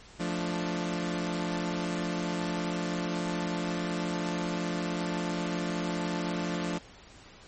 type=chord; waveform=sawtooth; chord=D minor; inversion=first; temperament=equal; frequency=174.61 / 220 / 293.7 Hz; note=F3 / A3 / D4; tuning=0 / 0 / 0 cents; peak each=-28 / -33 / -31 dBFS; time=0.19-6.79 s; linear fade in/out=20 ms; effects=pink hiss -52 dBFS RMS until 7.47 s + MP3 32 kbps